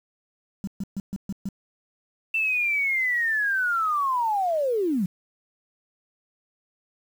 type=tone bursts; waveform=sine; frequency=196 Hz; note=G3; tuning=in tune; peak=-26 dBFS; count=6; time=0.64-1.488 s; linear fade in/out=0 ms; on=33 ms; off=130 ms
type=linear sweep; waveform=sine; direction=down; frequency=2681 to 166.4 Hz; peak=-21 dBFS; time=2.34-5.06 s; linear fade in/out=5 ms
effects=8-bit